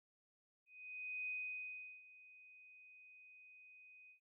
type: tone with ADSR envelope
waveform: sine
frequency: 2500 Hz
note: D#7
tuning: 8 cents sharp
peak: -40 dBFS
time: 0.66-4.2 s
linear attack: 620 ms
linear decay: 740 ms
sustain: -19 dB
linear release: 100 ms
effects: none